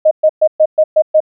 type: tone bursts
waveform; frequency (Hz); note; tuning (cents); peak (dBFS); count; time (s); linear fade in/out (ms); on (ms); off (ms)
sine; 622.3; D#5; 0; -5; 7; 0.05-1.204; 10; 62; 120
effects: none